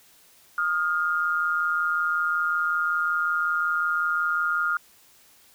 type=tone pair together; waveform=sine; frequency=1244.5 / 1409.9 Hz; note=D#6 / F6; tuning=0 / +16 cents; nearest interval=major second; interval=216 cents; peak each=-27 / -23 dBFS; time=0.58-4.77 s; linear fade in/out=2 ms; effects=white hiss -56 dBFS RMS until 5.54 s